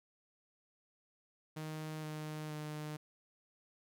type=tone with pitch steps; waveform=sawtooth; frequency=155.7 / 153.73 / 151.79 Hz; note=D#3 / D#3 / D#3; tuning=+2 / -21 / -43 cents; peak=-37 dBFS; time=1.56-2.97 s; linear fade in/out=10 ms; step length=470 ms; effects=none